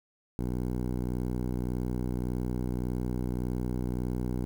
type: tone with low-pass filter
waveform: 10% pulse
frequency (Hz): 61.74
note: B1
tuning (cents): 0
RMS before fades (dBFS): -31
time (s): 0.39-4.45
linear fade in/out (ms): 0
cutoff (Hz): 490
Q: 0.59
effects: 8-bit